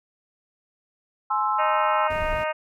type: chord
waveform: sine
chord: Ab augmented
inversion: none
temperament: equal with one note detuned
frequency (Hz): 845.1 / 1046.5 / 1318.5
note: Ab5 / C6 / E6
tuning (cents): +30 / 0 / 0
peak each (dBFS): -25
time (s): 1.3-2.08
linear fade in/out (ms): 10
type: harmonic tone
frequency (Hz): 309.6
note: D#4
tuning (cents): -9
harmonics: 2 / 3 / 4 / 5 / 6 / 7 / 8 / 9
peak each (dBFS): -26 / -30 / -32 / -34 / -36 / -37 / -38 / -39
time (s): 1.58-2.53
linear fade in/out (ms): 20
type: noise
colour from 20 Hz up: brown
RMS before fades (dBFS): -32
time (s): 2.1-2.44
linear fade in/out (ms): 5
effects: none